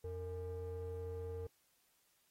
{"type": "ring-modulated tone", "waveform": "triangle", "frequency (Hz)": 185.4, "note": "F#3", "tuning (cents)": 4, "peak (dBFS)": -36, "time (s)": [0.04, 1.47], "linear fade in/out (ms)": 5, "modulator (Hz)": 272, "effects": ["white hiss -75 dBFS RMS until 2.3 s", "AAC 48 kbps"]}